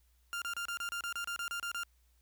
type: tone bursts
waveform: 30% pulse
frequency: 1396.9 Hz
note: F6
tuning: in tune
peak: -33 dBFS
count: 13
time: 0.33-1.834 s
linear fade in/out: 0 ms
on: 88 ms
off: 30 ms
effects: added 60 Hz sine -66 dBFS peak until 2.21 s + white hiss -75 dBFS RMS until 2.21 s